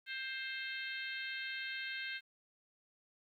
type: harmonic tone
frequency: 527 Hz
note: C5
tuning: 12 cents sharp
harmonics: 3 / 4 / 5 / 6 / 7 / 8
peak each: -43 / -45 / -47 / -49 / -50 / -51 dBFS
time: 0.06-2.21 s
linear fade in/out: 50 ms
effects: 12-bit